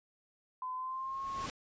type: tone with pitch glide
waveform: sine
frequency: 1019 to 1085.8 Hz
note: C6 to C#6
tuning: -46 to -36 cents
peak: -36 dBFS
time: 0.62-1.46 s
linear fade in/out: 2 ms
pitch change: +110 cents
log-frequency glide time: 0.75-1.24 s
type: noise with exponential growth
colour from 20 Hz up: pink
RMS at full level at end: -39 dBFS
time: 0.9-1.5 s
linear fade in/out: 1 ms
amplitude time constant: 130 ms
effects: resampled to 16000 Hz